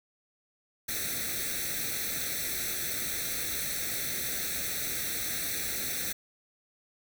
white noise with comb filter, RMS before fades -33 dBFS, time 0.88-6.13 s, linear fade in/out 10 ms, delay 0.5 ms, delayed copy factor +0.9, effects none

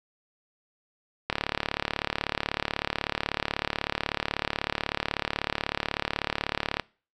click train, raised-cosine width 0.3 ms, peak -9 dBFS, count 200, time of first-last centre 1.3-6.797 s, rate 36.2 Hz, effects noise-tail reverb RT60 0.4 s tail -24 dB re dry

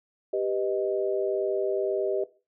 sine chord, G augmented, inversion none, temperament equal, 392 / 493.9 / 622.3 Hz, G4 / B4 / D#5, 0 / 0 / 0 cents, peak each -27 / -31 / -29 dBFS, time 0.33-2.24 s, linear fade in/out 5 ms, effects noise-tail reverb RT60 0.3 s tail -17 dB re dry

